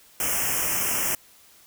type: band-stop noise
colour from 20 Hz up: white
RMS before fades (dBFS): -25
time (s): 0.2-1.15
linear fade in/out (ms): 2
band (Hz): 3100 to 5300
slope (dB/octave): 96
effects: white hiss -54 dBFS RMS until 1.66 s